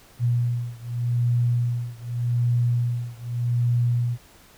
sine beating tone pair, 120 / 120.84 Hz, B2 / B2, -49 / -37 cents, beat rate 0.84 Hz, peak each -23 / -24 dBFS, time 0.19-4.18 s, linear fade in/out 50 ms, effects pink hiss -52 dBFS RMS until 4.57 s

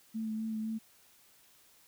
sine tone with vibrato, 220 Hz, A3, in tune, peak -33 dBFS, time 0.14-0.79 s, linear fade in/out 20 ms, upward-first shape sine, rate 3.9 Hz, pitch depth 19 cents each way, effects white hiss -63 dBFS RMS until 1.87 s

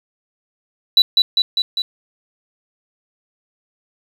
sine tone with echo, 3951 Hz, B7, in tune, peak -5 dBFS, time 0.97-1.02 s, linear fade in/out 2 ms, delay 200 ms, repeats 4, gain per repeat -3 dB, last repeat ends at 1.82 s, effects tanh soft clip ceiling -4 dBFS + 7-bit

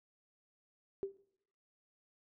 sine tone with exponential decay, 392 Hz, G4, in tune, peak -31 dBFS, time 1.03-1.17 s, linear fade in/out 0 ms, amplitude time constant 29 ms, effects noise-tail reverb RT60 0.7 s tail -20 dB re dry

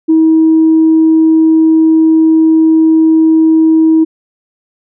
sine tone, 320 Hz, D#4, 49 cents sharp, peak -3 dBFS, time 0.08-4.05 s, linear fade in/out 20 ms, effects tanh soft clip ceiling 0 dBFS

